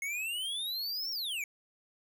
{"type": "exponential two-way sweep", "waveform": "square", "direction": "up then down", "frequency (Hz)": [2162, 5588, 2233], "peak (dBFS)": -34, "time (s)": [0.02, 1.44], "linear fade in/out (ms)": 2, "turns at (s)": 1.11, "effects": []}